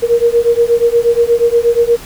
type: beating tone pair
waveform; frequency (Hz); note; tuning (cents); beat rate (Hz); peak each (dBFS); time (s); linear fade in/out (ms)
sine; 466.2 / 474.6; A#4 / A#4; 0 / +31; 8.4; -11; 0.02-1.97; 20
effects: pink hiss -33 dBFS RMS until 2.05 s